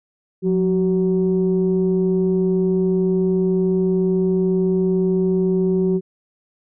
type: tone pair together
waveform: sine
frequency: 180.2 / 377.3 Hz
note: F#3 / F#4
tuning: -45 / +34 cents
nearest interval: octave + minor second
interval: 1279 cents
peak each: -17 dBFS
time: 0.42-6.01 s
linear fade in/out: 50 ms
effects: tanh soft clip ceiling -9 dBFS